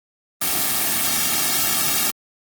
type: noise with comb filter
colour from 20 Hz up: white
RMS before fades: -20 dBFS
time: 0.41-2.11 s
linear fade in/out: 10 ms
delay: 2 ms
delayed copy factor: -1
effects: Opus 24 kbps